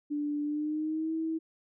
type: tone with pitch glide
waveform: sine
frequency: 293.7 to 322.1 Hz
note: D4 to E4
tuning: 0 to -40 cents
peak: -29 dBFS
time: 0.1-1.39 s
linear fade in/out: 20 ms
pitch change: +160 cents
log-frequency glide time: 0.43-1.13 s
effects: none